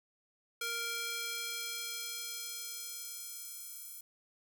square tone with high-pass filter sweep, 466.2 Hz, A#4, in tune, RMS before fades -41 dBFS, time 0.61-4.01 s, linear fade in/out 5 ms, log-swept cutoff 1500 to 11000 Hz, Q 0.72, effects none

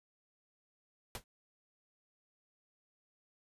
pink noise with exponential decay, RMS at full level -36 dBFS, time 1.15-1.24 s, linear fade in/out 1 ms, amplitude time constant 18 ms, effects resampled to 32000 Hz

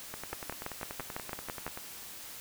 two click trains, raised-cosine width 0.5 ms, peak -24 / -20 dBFS, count 18 / 9, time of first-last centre 0.14-1.775 / 0.33-1.666 s, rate 10.4 / 5.99 Hz, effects white hiss -46 dBFS RMS until 2.4 s

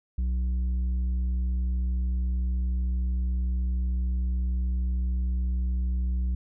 triangle tone with tanh clipping, 61.9 Hz, B1, 5 cents sharp, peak -25 dBFS, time 0.18-6.35 s, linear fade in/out 5 ms, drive 10 dB, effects none

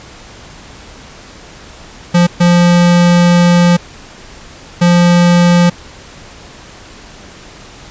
square tone bursts at uneven times, 174.61 Hz, F3, in tune, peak -6 dBFS, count 3, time 2.14-2.27 / 2.4-3.77 / 4.81-5.7 s, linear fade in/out 10 ms, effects pink hiss -35 dBFS RMS until 7.9 s + resampled to 16000 Hz

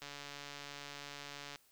click train, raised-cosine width 0.2 ms, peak -29 dBFS, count 221, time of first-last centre 0.02-1.558 s, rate 143 Hz, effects white hiss -69 dBFS RMS until 1.71 s

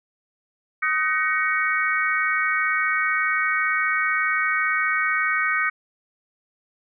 sine tone cluster, 1253 / 1521 / 1886 / 2231 Hz, D#6 / F#6 / A#6 / C#7, +12 / +47 / +20 / +11 cents, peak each -25 dBFS, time 0.82-5.7 s, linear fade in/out 10 ms, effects none

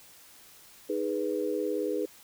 sine chord, G# minor, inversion second, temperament equal, 311.1 / 415.3 / 493.9 Hz, D#4 / G#4 / B4, 0 / 0 / 0 cents, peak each -33 / -31 / -32 dBFS, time 0.89-2.06 s, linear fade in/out 10 ms, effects white hiss -54 dBFS RMS until 2.23 s

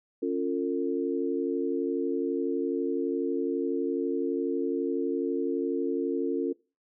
sine chord, Db augmented, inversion none, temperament equal with one note detuned, 277.2 / 349.2 / 451.6 Hz, Db4 / F4 / A4, 0 / 0 / +45 cents, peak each -30 dBFS, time 0.22-6.53 s, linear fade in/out 10 ms, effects noise-tail reverb RT60 0.3 s tail -21 dB re dry

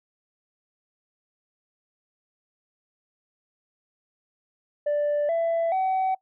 sine tone with pitch steps, 587.3 / 666.9 / 757.2 Hz, D5 / E5 / F#5, 0 / +20 / +40 cents, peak -19 dBFS, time 4.86-6.15 s, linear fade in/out 10 ms, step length 430 ms, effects noise-tail reverb RT60 0.1 s tail -22 dB re dry + tanh soft clip ceiling -20 dBFS

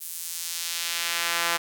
sawtooth tone with high-pass filter sweep, 170 Hz, F3, 46 cents flat, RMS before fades -29 dBFS, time 0-1.58 s, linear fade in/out 20 ms, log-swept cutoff 11000 to 1100 Hz, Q 0.79, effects none

